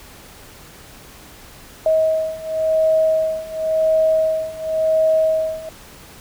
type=beating tone pair; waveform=sine; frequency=635 / 635.93 Hz; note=D#5 / D#5; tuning=+35 / +38 cents; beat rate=0.93 Hz; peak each=-19 / -17 dBFS; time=1.86-5.69 s; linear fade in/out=2 ms; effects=pink hiss -42 dBFS RMS until 6.2 s